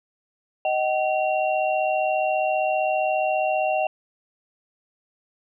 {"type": "tone cluster", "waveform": "sine", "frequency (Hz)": [624, 759, 2748], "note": ["D#5", "F#5", "F7"], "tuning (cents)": [5, 44, -29], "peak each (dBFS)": [-23, -23, -30], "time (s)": [0.65, 3.87], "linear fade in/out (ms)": 2, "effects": []}